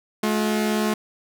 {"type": "tone pair together", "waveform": "sawtooth", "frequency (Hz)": [214, 357.1], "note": ["A3", "F4"], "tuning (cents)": [-48, 39], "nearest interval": "major sixth", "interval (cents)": 887, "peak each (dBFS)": [-17, -23], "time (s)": [0.23, 0.94], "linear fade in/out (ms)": 5, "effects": []}